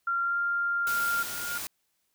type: tone with pitch glide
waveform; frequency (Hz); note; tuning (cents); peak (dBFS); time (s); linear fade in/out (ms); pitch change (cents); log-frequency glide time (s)
sine; 1381 to 1395.4; F6 to F6; -20 to -2; -25; 0.07-1.23; 5; +18; 0.23-0.38
type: tone with exponential growth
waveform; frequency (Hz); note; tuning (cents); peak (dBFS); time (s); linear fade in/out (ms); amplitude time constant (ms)
sine; 1414; F6; +21; -30; 0.52-1.58; 5; 230
type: noise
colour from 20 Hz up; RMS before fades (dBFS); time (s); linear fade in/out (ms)
white; -36; 0.87-1.67; 0
effects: white hiss -75 dBFS RMS until 2.14 s